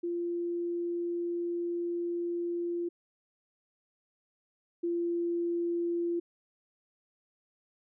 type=tone pair in turn; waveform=sine; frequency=345.3 / 343.1 Hz; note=F4 / F4; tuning=-20 / -31 cents; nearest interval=unison; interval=11 cents; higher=first; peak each=-30 / -28 dBFS; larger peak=second; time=0.03-2.89 / 4.83-6.2 s; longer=first; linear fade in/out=10 ms; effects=none